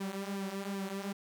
sawtooth tone with flanger, 196.3 Hz, G3, 3 cents sharp, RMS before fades -38 dBFS, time 0-1.13 s, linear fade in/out 10 ms, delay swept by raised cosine 1.4 to 6.5 ms, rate 2.6 Hz, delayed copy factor -0.7, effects none

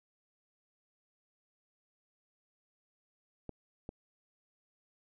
clicks, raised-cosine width 2 ms, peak -28 dBFS, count 2, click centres 3.493 / 3.891 s, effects none

